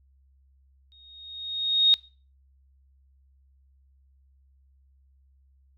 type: tone with exponential growth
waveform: sine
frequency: 3729 Hz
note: A#7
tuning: in tune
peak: -13 dBFS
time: 0.92-1.94 s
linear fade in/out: 0 ms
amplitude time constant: 220 ms
effects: noise-tail reverb RT60 0.4 s tail -24 dB re dry + added 67 Hz sine -58 dBFS peak until 5.77 s